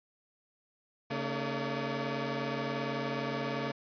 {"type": "tone cluster", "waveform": "15% pulse", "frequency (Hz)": [138.7, 226.7, 308.5, 572], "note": ["C#3", "A#3", "D#4", "D5"], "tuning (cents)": [1, -48, -15, -46], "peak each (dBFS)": [-30, -30, -38, -33], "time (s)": [1.1, 3.72], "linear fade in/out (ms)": 10, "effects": ["resampled to 11025 Hz"]}